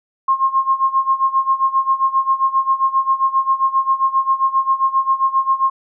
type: tone with tremolo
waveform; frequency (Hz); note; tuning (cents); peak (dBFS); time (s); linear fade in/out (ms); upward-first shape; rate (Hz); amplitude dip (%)
sine; 1069; C6; +37; -10; 0.28-5.7; 5; sine; 7.5; 85
effects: none